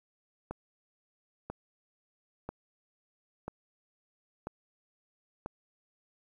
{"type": "click train", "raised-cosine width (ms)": 1, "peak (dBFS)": -23, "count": 6, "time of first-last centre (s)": [0.51, 5.46], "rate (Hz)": 1.01, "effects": ["10-bit"]}